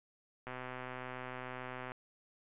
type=click train; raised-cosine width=0.5 ms; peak=-28 dBFS; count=185; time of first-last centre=0.47-1.919 s; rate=127 Hz; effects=resampled to 8000 Hz